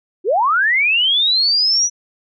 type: linear sweep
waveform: sine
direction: up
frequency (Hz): 325.3 to 5920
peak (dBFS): -12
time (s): 0.24-1.9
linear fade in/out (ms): 50
effects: none